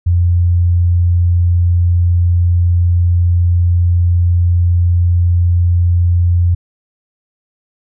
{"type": "tone", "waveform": "sine", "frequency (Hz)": 87.31, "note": "F2", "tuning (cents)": 0, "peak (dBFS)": -8, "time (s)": [0.06, 6.55], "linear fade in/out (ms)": 10, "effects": []}